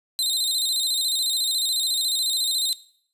sawtooth tone with vibrato, 3889 Hz, B7, 27 cents flat, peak -18 dBFS, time 0.19-2.73 s, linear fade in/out 0 ms, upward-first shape square, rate 14 Hz, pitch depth 77 cents each way, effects noise-tail reverb RT60 0.6 s tail -18 dB re dry + resampled to 32000 Hz

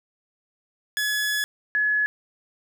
sawtooth / sine tone pair in turn, 1699 / 1699 Hz, G#6 / G#6, +39 / +39 cents, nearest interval unison, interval 0 cents, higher neither, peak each -19 / -19 dBFS, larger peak neither, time 0.97-1.44 / 1.75-2.06 s, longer first, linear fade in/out 0 ms, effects none

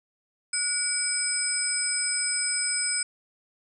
sine tone cluster, 1448 / 2284 / 5080 / 8080 / 8570 Hz, F#6 / D7 / D#8 / B8 / C9, -38 / -49 / +35 / +39 / +40 cents, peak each -35 / -34 / -30 / -29 / -30 dBFS, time 0.53-3.03 s, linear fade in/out 5 ms, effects none

